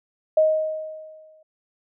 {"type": "tone with exponential decay", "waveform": "sine", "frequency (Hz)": 626, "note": "D#5", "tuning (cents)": 10, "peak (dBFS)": -12, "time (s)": [0.37, 1.43], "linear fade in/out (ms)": 5, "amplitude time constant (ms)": 230, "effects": []}